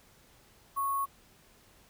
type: tone with sample-and-hold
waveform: sine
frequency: 1102 Hz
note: C#6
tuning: 11 cents flat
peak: -28 dBFS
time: 0.76-1.06 s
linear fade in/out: 20 ms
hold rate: 11025 Hz
effects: pink hiss -61 dBFS RMS until 1.89 s